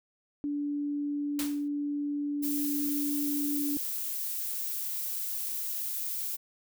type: tone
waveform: sine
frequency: 289.8 Hz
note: D4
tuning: 23 cents flat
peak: -29 dBFS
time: 0.44-3.77 s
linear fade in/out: 0 ms
type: noise with exponential decay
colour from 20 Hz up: white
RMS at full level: -32 dBFS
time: 1.39-1.68 s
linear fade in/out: 1 ms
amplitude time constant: 63 ms
type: noise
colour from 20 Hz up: violet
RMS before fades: -34 dBFS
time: 2.42-6.37 s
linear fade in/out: 20 ms
effects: none